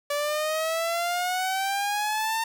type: exponential sweep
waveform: sawtooth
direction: up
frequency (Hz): 576 to 909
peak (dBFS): -21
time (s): 0.1-2.44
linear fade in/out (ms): 5
effects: none